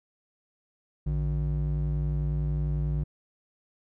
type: ring-modulated tone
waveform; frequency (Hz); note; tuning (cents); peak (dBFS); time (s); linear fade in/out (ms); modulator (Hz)
triangle; 103.83; G#2; 0; -20; 1.06-3.04; 10; 45.5
effects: none